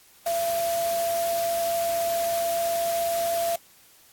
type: tone in noise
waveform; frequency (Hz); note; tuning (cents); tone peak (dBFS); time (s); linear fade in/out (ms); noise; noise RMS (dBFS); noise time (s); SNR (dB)
sine; 678; E5; +49; -23; 0.26-3.56; 5; white; -34; 0.26-3.56; +8
effects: white hiss -55 dBFS RMS until 4.12 s + AAC 64 kbps